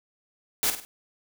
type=noise with echo; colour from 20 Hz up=white; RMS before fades=-24 dBFS; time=0.63-0.7 s; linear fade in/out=0 ms; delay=50 ms; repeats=3; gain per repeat=-8 dB; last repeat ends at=0.85 s; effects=none